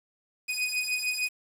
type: beating tone pair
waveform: sawtooth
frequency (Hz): 2489 / 2495.6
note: D#7 / D#7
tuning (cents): 0 / +5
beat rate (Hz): 6.6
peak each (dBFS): -27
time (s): 0.48-1.29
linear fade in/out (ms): 20
effects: low-pass 12000 Hz 12 dB/octave + 8-bit